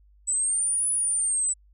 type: linear two-way sweep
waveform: sine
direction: up then down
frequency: 7902 to 9956 to 7902 Hz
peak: -22 dBFS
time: 0.27-1.54 s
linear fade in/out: 20 ms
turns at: 0.89 s
effects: added 50 Hz sine -54 dBFS peak until 1.73 s